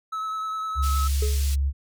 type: tone with vibrato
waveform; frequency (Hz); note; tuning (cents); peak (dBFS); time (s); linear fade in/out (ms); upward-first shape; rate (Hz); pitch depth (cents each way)
triangle; 1295; E6; -31; -25; 0.12-1.08; 10; sine; 9.8; 16
type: tone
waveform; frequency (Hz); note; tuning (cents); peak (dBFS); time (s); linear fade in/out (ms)
sine; 69.3; C#2; 0; -20; 0.75-1.73; 50
type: band-pass noise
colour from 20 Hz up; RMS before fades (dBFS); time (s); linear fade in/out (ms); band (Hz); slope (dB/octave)
pink; -36; 0.82-1.56; 20; 3900 to 14000; 12
type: tone with exponential decay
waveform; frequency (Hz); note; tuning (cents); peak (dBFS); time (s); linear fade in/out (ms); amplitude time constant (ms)
triangle; 425.6; G#4; +42; -23; 1.22-1.49; 5; 57
effects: none